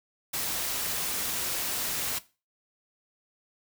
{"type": "noise", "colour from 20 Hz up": "white", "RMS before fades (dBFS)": -31, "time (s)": [0.33, 2.19], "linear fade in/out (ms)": 10, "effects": ["noise-tail reverb RT60 0.3 s tail -17 dB re dry"]}